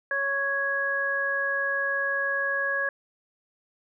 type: harmonic tone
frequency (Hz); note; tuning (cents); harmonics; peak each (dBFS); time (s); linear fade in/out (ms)
554.4; C#5; 0; 1 / 2 / 3; -32 / -34 / -25; 0.11-2.89; 2
effects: none